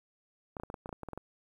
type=clicks; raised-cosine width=1 ms; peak=-26 dBFS; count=12; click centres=0.568 / 0.599 / 0.635 / 0.701 / 0.742 / 0.859 / 0.892 / 0.928 / 1.033 / 1.087 / 1.133 / 1.176 s; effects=10-bit